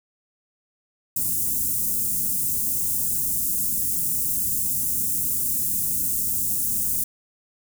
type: band-stop noise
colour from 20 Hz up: white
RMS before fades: -24 dBFS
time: 1.16-7.04 s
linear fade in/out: 5 ms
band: 260 to 7800 Hz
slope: 24 dB/octave
effects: none